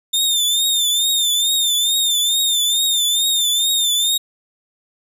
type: tone with vibrato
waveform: sawtooth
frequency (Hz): 3610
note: A7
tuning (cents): +44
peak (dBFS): -12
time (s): 0.13-4.18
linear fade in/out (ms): 10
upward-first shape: triangle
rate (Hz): 2.3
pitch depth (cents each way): 82
effects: none